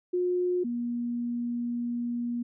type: tone pair in turn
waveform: sine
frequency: 359.1 / 239.1 Hz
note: F4 / A#3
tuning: +48 / +44 cents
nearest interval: perfect fifth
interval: 704 cents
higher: first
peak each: -24 / -28 dBFS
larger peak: first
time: 0.13-0.64 / 0.64-2.43 s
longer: second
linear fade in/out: 10 ms
effects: none